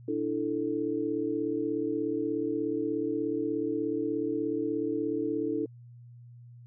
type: chord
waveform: sine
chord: D suspended second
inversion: none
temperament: just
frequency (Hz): 293.7 / 330.4 / 440.5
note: D4 / E4 / A4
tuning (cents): 0 / +4 / +2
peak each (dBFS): -32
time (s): 0.08-5.66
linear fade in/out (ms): 5
effects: added 120 Hz sine -47 dBFS peak until 6.66 s